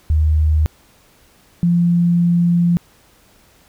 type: tone pair in turn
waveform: sine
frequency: 77.3 / 172.73 Hz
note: D#2 / F3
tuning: -11 / -19 cents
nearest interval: octave + major second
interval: 1392 cents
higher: second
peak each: -11 dBFS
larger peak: neither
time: 0.1-0.66 / 1.63-2.77 s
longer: second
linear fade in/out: 0 ms
effects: pink hiss -52 dBFS RMS until 3.68 s